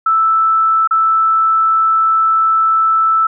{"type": "tone with dropouts", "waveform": "sine", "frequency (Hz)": 1318.5, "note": "E6", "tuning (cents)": 0, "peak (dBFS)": -9, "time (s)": [0.06, 3.27], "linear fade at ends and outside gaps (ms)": 5, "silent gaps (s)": [0.875, 0.909], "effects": []}